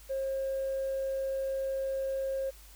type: tone with tanh clipping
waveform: triangle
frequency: 537 Hz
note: C5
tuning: 45 cents sharp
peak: -30 dBFS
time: 0.09-2.51 s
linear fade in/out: 20 ms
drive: 5 dB
effects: added 50 Hz sine -52 dBFS peak until 2.75 s + white hiss -56 dBFS RMS until 2.75 s